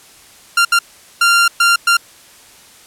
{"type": "tone bursts at uneven times", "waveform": "sawtooth", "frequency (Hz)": 1388, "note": "F6", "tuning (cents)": -11, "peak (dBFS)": -5, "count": 5, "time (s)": [[0.57, 0.65], [0.72, 0.79], [1.21, 1.48], [1.6, 1.76], [1.87, 1.97]], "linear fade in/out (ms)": 5, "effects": ["white hiss -43 dBFS RMS until 2.86 s", "low-pass 11000 Hz 12 dB/octave"]}